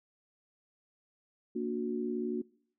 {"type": "chord", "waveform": "sine", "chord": "Bb augmented", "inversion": "none", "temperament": "just", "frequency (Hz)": [233.1, 291.4, 364.2], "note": ["Bb3", "D4", "F#4"], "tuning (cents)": [0, -13, -27], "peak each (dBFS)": [-35, -38, -35], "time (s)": [1.55, 2.42], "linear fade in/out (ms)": 10, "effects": ["noise-tail reverb RT60 0.6 s tail -23 dB re dry"]}